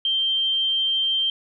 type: tone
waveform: sine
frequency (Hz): 3147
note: G7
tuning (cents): +6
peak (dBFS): -19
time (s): 0.05-1.3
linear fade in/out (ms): 2
effects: none